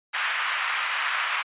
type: band-pass noise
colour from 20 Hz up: pink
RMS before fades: -27 dBFS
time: 0.13-1.43 s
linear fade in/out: 20 ms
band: 1100 to 2900 Hz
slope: 24 dB/octave
effects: resampled to 8000 Hz